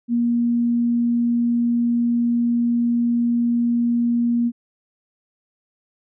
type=tone; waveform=sine; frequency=237.1 Hz; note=A#3; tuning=30 cents sharp; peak=-16 dBFS; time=0.08-4.52 s; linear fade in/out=50 ms; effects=none